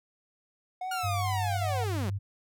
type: tone with vibrato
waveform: triangle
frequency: 727 Hz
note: F#5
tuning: 31 cents flat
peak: -30 dBFS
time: 0.81-1.84 s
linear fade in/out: 5 ms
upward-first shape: sine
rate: 2.4 Hz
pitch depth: 63 cents each way
type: linear sweep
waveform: sawtooth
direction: down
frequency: 1440 to 164.81 Hz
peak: -29 dBFS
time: 0.91-2.1 s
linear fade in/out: 5 ms
type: tone with pitch glide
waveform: sine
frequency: 98.5 to 99.13 Hz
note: G2 to G2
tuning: +9 to +20 cents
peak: -29 dBFS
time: 1.03-2.19 s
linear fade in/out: 20 ms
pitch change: +11 cents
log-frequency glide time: 1.58-1.8 s
effects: none